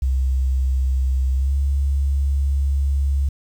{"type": "tone with pitch glide", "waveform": "sine", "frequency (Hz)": [65.41, 69.3], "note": ["C2", "C#2"], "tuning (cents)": [0, 0], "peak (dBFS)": -16, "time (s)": [0.02, 3.29], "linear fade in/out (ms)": 5, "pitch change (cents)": 100, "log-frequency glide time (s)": [1.35, 1.54], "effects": ["8-bit"]}